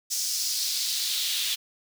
pink noise with high-pass filter sweep, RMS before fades -28 dBFS, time 0.1-1.56 s, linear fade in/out 20 ms, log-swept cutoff 5800 to 3300 Hz, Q 2.7, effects none

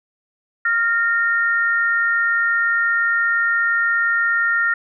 sine tone pair together, 1400 / 1837.1 Hz, F6 / A#6, +4 / -26 cents, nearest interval perfect fourth, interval 470 cents, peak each -18 dBFS, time 0.65-4.74 s, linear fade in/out 5 ms, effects none

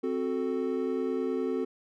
triangle chord, F# diminished, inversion second, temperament equal, 261.6 / 370 / 440 Hz, C4 / F#4 / A4, 0 / 0 / 0 cents, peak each -30 dBFS, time 0.03-1.65 s, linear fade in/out 10 ms, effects none

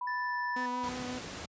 sine tone with pitch glide, 987.8 to 979.8 Hz, B5 to B5, 0 to -14 cents, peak -33 dBFS, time 0.01-0.89 s, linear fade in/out 5 ms, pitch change -14 cents, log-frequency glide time 0.26-0.34 s
triangle tone, 1760 Hz, A6, in tune, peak -33 dBFS, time 0.07-0.66 s, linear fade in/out 5 ms
sawtooth tone with vibrato, 250 Hz, B3, 21 cents sharp, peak -33 dBFS, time 0.56-1.19 s, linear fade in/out 5 ms, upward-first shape triangle, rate 5.5 Hz, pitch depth 18 cents each way
pink noise, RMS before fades -41 dBFS, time 0.83-1.46 s, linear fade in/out 10 ms
effects high-pass 80 Hz 12 dB/octave + resampled to 16000 Hz

